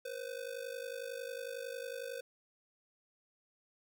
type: ring-modulated tone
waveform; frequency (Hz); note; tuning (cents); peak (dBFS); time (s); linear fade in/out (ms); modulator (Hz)
square; 507; B4; +45; -38; 0.05-2.21; 2; 25.5
effects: none